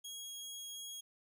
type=tone; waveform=20% pulse; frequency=3299 Hz; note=G#7; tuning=12 cents flat; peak=-39 dBFS; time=0.04-1.01 s; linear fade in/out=10 ms; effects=none